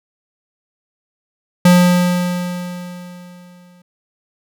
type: tone with exponential decay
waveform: square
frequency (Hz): 178.1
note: F3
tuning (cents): +34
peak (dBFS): -6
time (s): 1.65-3.82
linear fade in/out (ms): 5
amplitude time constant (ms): 470
effects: none